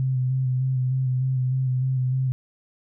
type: tone with vibrato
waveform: sine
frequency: 129.4 Hz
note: C3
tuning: 19 cents flat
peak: -20 dBFS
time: 0-2.32 s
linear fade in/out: 0 ms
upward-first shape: square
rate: 3.3 Hz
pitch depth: 23 cents each way
effects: none